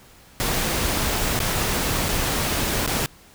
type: noise with dropouts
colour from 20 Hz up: pink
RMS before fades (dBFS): -23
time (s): 0.4-3.06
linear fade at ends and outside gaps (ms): 0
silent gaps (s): 1.391-1.402 / 2.086-2.09 / 2.863-2.876
effects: pink hiss -50 dBFS RMS until 3.34 s